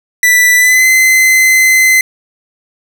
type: tone with pitch glide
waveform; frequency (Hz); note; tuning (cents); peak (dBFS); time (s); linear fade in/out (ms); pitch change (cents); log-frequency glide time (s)
45% pulse; 1975.5 to 2050; B6 to C7; 0 to -36; -5; 0.23-2.01; 2; +64; 0.56-0.87
effects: none